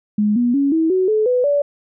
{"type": "tone with pitch steps", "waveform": "sine", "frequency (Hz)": [209.4, 241.9, 279.5, 322.9, 373.1, 431.1, 498, 575.4], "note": ["G#3", "B3", "C#4", "E4", "F#4", "A4", "B4", "D5"], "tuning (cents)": [15, -36, 14, -36, 14, -35, 14, -36], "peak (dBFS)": -13, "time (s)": [0.18, 1.62], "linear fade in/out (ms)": 5, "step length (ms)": 180, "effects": []}